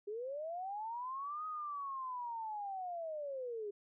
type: linear two-way sweep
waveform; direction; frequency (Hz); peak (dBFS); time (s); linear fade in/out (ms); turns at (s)
sine; up then down; 398.5 to 1262 to 398.5; -39; 0.07-3.71; 10; 1.46
effects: none